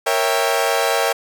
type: chord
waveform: sawtooth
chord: A# diminished seventh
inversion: none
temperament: equal with one note detuned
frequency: 466.2 / 554.4 / 659.3 / 790.8 Hz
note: A#4 / C#5 / E5 / G5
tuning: 0 / 0 / 0 / +15 cents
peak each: -18 dBFS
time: 0.06-1.13 s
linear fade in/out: 10 ms
effects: none